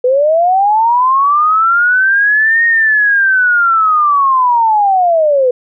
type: linear two-way sweep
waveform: sine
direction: up then down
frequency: 488.1 to 1864.7 to 488.1 Hz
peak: -7 dBFS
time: 0.04-5.51 s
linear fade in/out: 5 ms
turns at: 2.65 s
effects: none